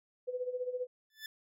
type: tone with tremolo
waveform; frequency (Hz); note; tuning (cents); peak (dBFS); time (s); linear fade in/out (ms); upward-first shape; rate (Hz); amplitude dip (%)
sine; 500; B4; +21; -31; 0.27-0.87; 20; sine; 15; 75
type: tone with exponential growth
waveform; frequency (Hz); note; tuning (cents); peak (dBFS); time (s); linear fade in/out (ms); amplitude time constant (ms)
20% pulse; 1749; A6; -11; -33; 1.1-1.26; 2; 34
effects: none